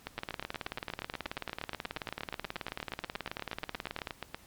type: two click trains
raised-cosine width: 0.3 ms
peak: -20 / -19 dBFS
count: 37 / 73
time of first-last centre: 0.07-4.346 / 0.18-4.072 s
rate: 8.42 / 18.5 Hz
effects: pink hiss -58 dBFS RMS until 4.46 s + MP3 96 kbps